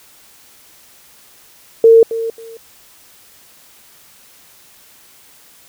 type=tone with echo; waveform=sine; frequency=454.7 Hz; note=A#4; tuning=43 cents flat; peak=-3 dBFS; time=1.84-2.03 s; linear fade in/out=2 ms; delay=270 ms; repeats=2; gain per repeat=-14 dB; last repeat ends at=2.57 s; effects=white hiss -46 dBFS RMS until 5.68 s